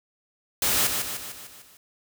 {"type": "noise with echo", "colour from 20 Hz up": "white", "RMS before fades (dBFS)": -23, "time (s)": [0.62, 0.87], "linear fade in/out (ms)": 2, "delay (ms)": 150, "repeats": 6, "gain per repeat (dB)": -5, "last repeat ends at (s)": 1.77, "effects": []}